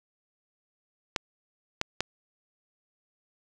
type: clicks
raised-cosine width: 0.2 ms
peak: -9 dBFS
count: 3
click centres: 1.162 / 1.814 / 2.006 s
effects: none